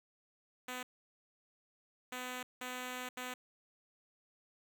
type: tone bursts at uneven times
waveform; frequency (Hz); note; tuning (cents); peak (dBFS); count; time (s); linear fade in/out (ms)
5% pulse; 251.5; B3; +32; -29; 4; 0.68-0.83 / 2.12-2.43 / 2.61-3.09 / 3.17-3.34; 5
effects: none